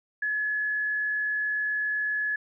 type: tone with frequency modulation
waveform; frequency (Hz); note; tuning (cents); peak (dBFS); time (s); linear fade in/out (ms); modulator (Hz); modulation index
sine; 1702; G#6; +42; -25; 0.22-2.36; 5; 67.5; 0.25
effects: none

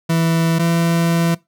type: tone pair in turn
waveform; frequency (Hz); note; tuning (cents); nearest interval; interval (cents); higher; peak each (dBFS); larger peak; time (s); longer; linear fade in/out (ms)
40% pulse; 164.81 / 167.88; E3 / E3; 0 / +32; unison; 32; second; -13; neither; 0.09-0.59 / 0.59-1.35; second; 10
effects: noise-tail reverb RT60 0.2 s tail -21 dB re dry

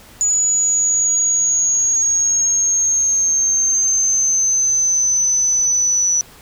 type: exponential sweep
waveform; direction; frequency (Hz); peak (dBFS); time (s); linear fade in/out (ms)
sine; down; 6910 to 5920; -13; 0.21-6.21; 0
effects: pink hiss -43 dBFS RMS until 6.41 s

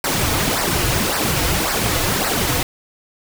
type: noise with flanger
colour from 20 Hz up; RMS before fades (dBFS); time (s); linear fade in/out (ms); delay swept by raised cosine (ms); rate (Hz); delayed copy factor
pink; -19; 0.04-2.63; 2; 0.29 to 5.19; 1.8; -0.7
effects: none

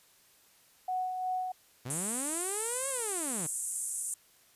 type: tone with tremolo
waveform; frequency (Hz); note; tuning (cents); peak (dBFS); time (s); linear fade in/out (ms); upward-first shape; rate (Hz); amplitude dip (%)
sine; 740; F#5; 0; -29; 0.88-1.52; 5; sine; 2.8; 40
type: linear two-way sweep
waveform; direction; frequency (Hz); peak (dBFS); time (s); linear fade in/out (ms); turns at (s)
sawtooth; up then down; 116.54 to 554 to 141.8; -33; 1.85-3.47; 10; 2.89
type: band-pass noise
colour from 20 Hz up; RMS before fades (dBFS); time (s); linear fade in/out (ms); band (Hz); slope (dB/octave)
pink; -36; 1.9-4.14; 2; 7800 to 10000; 48
effects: white hiss -63 dBFS RMS until 4.55 s + resampled to 32000 Hz

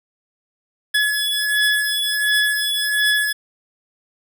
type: beating tone pair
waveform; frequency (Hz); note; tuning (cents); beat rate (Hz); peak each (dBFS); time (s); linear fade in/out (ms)
25% pulse; 1700 / 1701.4; G#6 / G#6; +40 / +41; 1.4; -16; 0.94-3.33; 10
effects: none

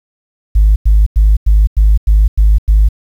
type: tone bursts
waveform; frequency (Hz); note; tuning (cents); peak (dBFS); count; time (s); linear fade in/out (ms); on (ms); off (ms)
sine; 51.91; G#1; 0; -3; 8; 0.55-2.888; 10; 210; 94
effects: tanh soft clip ceiling -1 dBFS + 7-bit

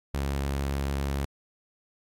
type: tone with vibrato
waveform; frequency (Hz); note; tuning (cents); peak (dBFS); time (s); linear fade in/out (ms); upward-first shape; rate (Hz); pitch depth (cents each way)
sawtooth; 69.3; C#2; 0; -23; 0.14-1.25; 0; sine; 6.9; 9
effects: AAC 64 kbps

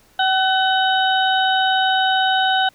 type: harmonic tone with a mistuned harmonic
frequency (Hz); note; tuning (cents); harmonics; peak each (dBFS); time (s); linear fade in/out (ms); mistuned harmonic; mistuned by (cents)
753; F#5; +30; 1 / 2 / 4 / 5; -17 / -20 / -23 / -24; 0.19-2.69; 5; 1; +20
effects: pink hiss -54 dBFS RMS until 2.74 s

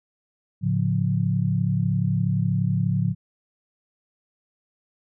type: tone cluster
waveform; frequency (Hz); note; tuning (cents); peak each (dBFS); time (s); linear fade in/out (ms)
sine; 109.1 / 141 / 177.8; A2 / C#3 / F3; -14 / +30 / +31; -24; 0.61-3.15; 50
effects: none

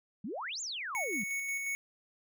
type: exponential two-way sweep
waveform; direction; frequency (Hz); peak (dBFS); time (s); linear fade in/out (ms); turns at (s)
sine; up then down; 180 to 7470 to 180; -36; 0.24-1.24; 5; 0.61
type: tone with tremolo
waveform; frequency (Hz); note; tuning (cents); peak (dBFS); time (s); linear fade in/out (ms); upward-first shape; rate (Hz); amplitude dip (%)
square; 2217; C#7; 0; -33; 0.95-1.75; 0; square; 5.6; 30
effects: none

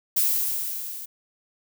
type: noise with level ramp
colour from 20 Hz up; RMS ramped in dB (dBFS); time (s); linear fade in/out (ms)
violet; -20 to -37; 0.16-1.06; 10
effects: none

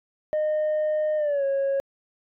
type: tone with pitch glide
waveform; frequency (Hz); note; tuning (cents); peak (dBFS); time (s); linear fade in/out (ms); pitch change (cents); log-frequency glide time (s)
sine; 613 to 549.3; D#5 to C#5; -26 to -16; -19; 0.33-1.8; 0; -190; 1.17-1.44
effects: tanh soft clip ceiling -20 dBFS

